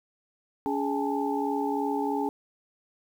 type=tone cluster; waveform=sine; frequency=282.2 / 416.4 / 815 / 878 Hz; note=C#4 / G#4 / G#5 / A5; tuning=+31 / +5 / -33 / -4 cents; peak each=-29 / -31 / -33 / -32 dBFS; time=0.66-2.29 s; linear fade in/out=0 ms; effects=9-bit